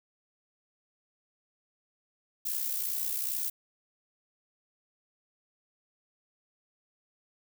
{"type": "noise with amplitude modulation", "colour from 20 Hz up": "violet", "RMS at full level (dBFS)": -30, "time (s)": [2.45, 3.5], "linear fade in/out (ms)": 10, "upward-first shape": "sine", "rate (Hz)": 62.4, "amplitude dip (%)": 55, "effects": []}